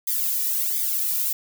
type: noise with flanger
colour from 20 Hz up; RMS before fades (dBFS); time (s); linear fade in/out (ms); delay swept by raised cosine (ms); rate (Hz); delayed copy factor
violet; -24; 0.07-1.33; 5; 0.71 to 1.91; 1.4; -1
effects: none